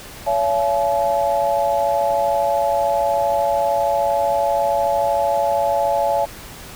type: tone cluster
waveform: sine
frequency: 565 / 678 / 854 Hz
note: C#5 / E5 / G#5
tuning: +33 / +49 / +48 cents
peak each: -20 dBFS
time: 0.26-6.26 s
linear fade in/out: 20 ms
effects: pink hiss -37 dBFS RMS until 6.75 s